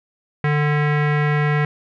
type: tone with low-pass filter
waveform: square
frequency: 148.4 Hz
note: D3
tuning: 18 cents sharp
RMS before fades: -18 dBFS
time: 0.44-1.65 s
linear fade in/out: 2 ms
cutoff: 2000 Hz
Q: 3.4
effects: none